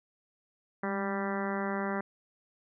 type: harmonic tone with a mistuned harmonic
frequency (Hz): 196.6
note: G3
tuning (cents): +5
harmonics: 1 / 2 / 3 / 4 / 5 / 6 / 7 / 8 / 9 / 10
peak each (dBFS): -34 / -37 / -39 / -40 / -41 / -42 / -42 / -43 / -44 / -44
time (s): 0.83-2.01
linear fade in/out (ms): 5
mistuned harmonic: 1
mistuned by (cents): +38
effects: none